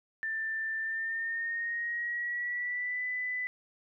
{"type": "tone with pitch glide", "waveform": "sine", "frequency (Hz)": [1779, 1996.9], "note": ["A6", "B6"], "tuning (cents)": [19, 19], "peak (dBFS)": -31, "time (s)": [0.23, 3.47], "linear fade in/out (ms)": 0, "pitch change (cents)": 200, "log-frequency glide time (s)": [0.79, 3.04], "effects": []}